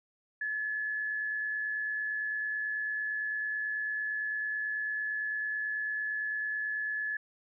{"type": "tone with amplitude modulation", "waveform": "sine", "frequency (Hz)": 1715, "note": "A6", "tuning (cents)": -45, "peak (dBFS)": -29, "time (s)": [0.41, 7.17], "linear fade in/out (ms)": 5, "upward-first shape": "sine", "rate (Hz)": 109, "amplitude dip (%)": 40, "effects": []}